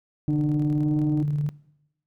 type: tone with pitch glide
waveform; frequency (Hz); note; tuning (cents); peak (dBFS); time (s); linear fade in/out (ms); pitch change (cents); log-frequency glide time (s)
sine; 300 to 304; D4 to D#4; +37 to -40; -21; 0.28-1.23; 10; +23; 0.73-0.95
type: tone with tremolo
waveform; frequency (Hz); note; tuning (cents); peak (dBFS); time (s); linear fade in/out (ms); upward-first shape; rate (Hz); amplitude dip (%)
sine; 146.83; D3; 0; -20; 0.28-1.49; 0; square; 19; 30
effects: noise-tail reverb RT60 0.9 s tail -22 dB re dry + tanh soft clip ceiling -16 dBFS